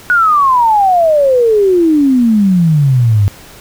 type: exponential sweep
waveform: sine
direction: down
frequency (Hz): 1480 to 97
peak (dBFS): -6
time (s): 0.1-3.28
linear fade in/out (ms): 0
effects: pink hiss -36 dBFS RMS until 3.6 s